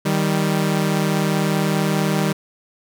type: tone pair together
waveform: sawtooth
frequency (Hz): 155.82 / 196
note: D#3 / G3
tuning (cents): +3 / 0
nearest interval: major third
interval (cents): 397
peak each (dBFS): -16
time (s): 0.05-2.33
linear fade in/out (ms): 10
effects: none